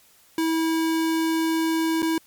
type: tone with dropouts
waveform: square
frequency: 324.3 Hz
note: E4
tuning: 28 cents flat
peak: -21 dBFS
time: 0.38-2.18 s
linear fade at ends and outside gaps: 2 ms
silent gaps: 2.021-2.027 s
effects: white hiss -56 dBFS RMS until 2.26 s + MP3 96 kbps